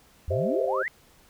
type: exponential sweep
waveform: sine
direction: up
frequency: 74.3 to 2099 Hz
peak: -27 dBFS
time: 0.28-0.88 s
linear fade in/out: 0 ms
type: chord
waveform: sine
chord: C minor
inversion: second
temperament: equal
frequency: 392 / 523.3 / 622.3 Hz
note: G4 / C5 / Eb5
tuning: 0 / 0 / 0 cents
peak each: -31 / -27 / -33 dBFS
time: 0.3-0.83 s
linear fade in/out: 10 ms
type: tone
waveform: sine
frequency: 662 Hz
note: E5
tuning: 7 cents sharp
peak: -31 dBFS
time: 0.31-0.68 s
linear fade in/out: 10 ms
effects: pink hiss -58 dBFS RMS until 1.29 s